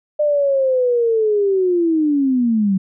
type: linear sweep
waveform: sine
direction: down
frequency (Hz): 603 to 185.7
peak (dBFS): -13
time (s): 0.19-2.78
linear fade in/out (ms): 10
effects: none